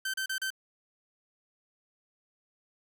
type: tone bursts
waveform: sawtooth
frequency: 1546 Hz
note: G6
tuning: 24 cents flat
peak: -27 dBFS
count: 4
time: 0.05-0.504 s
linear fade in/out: 5 ms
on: 88 ms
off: 34 ms
effects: none